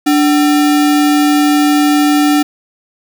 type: tone with sample-and-hold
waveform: sine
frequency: 293.7 Hz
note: D4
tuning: in tune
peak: -7 dBFS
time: 0.06-2.43 s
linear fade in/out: 10 ms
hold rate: 1050 Hz
effects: none